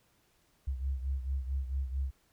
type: beating tone pair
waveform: sine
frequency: 66.2 / 70.7 Hz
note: C2 / C#2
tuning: +21 / +35 cents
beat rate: 4.5 Hz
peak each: -32 / -38 dBFS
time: 0.67-2.11 s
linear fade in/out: 10 ms
effects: pink hiss -70 dBFS RMS until 2.32 s